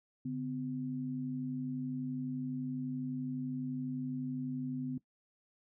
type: tone pair together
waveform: sine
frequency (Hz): 142.86 / 254.7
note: D3 / C4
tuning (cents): -47 / -46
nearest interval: minor seventh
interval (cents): 1001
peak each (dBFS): -40 / -36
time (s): 0.25-4.98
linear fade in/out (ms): 5
effects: noise-tail reverb RT60 0.1 s tail -18 dB re dry